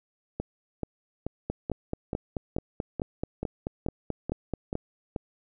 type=two click trains; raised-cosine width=2 ms; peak=-17 / -16 dBFS; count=12 / 16; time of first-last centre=0.4-5.162 / 1.5-4.754 s; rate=2.31 / 4.61 Hz; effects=none